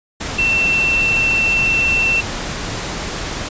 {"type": "tone in noise", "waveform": "sine", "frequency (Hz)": 2693, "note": "E7", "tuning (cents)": 36, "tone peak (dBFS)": -13, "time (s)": [0.38, 2.21], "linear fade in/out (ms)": 10, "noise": "pink", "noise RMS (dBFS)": -24, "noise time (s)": [0.2, 3.49], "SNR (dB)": 8, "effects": ["resampled to 16000 Hz"]}